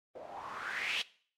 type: noise with low-pass filter sweep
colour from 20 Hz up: blue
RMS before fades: -39 dBFS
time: 0.15-1.02 s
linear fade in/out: 5 ms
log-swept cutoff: 530 to 3100 Hz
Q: 5.1
effects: noise-tail reverb RT60 0.5 s tail -20 dB re dry + AAC 64 kbps